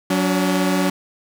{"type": "tone pair together", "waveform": "sawtooth", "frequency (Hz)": [185, 285.7], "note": ["F#3", "D4"], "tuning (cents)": [0, -48], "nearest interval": "minor sixth", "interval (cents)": 752, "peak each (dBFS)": [-15, -16], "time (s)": [0.1, 0.9], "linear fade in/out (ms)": 5, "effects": []}